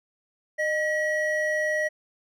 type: tone pair together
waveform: triangle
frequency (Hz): 613 / 1917.7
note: D#5 / A#6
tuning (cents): -26 / +49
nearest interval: octave + minor sixth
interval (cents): 1975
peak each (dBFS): -24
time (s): 0.58-1.89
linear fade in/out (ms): 20
effects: none